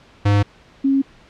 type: tone pair in turn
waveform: square / sine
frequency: 102 / 272.3 Hz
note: G#2 / C#4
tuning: -31 / -31 cents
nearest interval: octave + perfect fourth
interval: 1700 cents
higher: second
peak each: -13 dBFS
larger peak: neither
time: 0.25-0.43 / 0.84-1.02 s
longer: neither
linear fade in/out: 10 ms
effects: pink hiss -49 dBFS RMS until 1.29 s + low-pass 4000 Hz 12 dB/octave